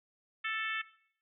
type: harmonic tone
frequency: 440.6 Hz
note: A4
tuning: 2 cents sharp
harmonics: 3 / 4 / 5 / 6 / 7 / 8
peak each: -39 / -37 / -38 / -41 / -44 / -47 dBFS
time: 0.44-0.82 s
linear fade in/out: 10 ms
effects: noise-tail reverb RT60 0.6 s tail -18 dB re dry